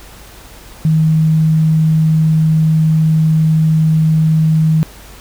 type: tone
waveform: sine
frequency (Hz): 158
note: D#3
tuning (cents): +27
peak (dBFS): -8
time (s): 0.85-4.83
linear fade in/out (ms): 0
effects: added 50 Hz sine -39 dBFS peak until 5.2 s + pink hiss -38 dBFS RMS until 5.2 s